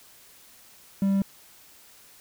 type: tone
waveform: triangle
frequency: 196 Hz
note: G3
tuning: in tune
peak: -18 dBFS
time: 1.02-1.22 s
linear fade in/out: 2 ms
effects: white hiss -53 dBFS RMS until 2.2 s